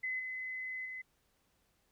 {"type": "tone with level steps", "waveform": "sine", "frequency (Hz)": 2031, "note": "B6", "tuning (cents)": 48, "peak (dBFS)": [-34, -38, -41], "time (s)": [0.03, 1.02], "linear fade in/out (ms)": 10, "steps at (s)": [0.19, 0.85], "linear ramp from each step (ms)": 10, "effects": ["pink hiss -75 dBFS RMS until 1.91 s"]}